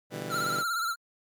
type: chord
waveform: 15% pulse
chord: E minor seventh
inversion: second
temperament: just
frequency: 123.61 / 148.33 / 164.81 / 197.78 Hz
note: B2 / D3 / E3 / G3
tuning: +2 / +18 / 0 / +16 cents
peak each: -34 dBFS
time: 0.1-0.64 s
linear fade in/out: 50 ms
type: tone with vibrato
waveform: square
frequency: 1366 Hz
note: F6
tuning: 39 cents flat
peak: -28 dBFS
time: 0.29-0.96 s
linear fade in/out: 50 ms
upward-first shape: sine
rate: 17 Hz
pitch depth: 69 cents each way
effects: MP3 96 kbps